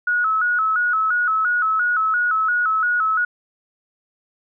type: tone with vibrato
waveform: sine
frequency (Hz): 1372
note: F6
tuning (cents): -31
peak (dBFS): -16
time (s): 0.07-3.25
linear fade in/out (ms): 5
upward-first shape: square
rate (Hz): 2.9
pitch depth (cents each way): 99
effects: none